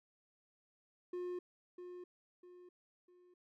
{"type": "tone with echo", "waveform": "triangle", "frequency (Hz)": 357.9, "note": "F4", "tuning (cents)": 42, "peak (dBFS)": -37, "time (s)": [1.13, 1.39], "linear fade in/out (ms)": 5, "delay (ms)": 650, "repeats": 3, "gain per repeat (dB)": -8, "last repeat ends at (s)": 3.34, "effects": []}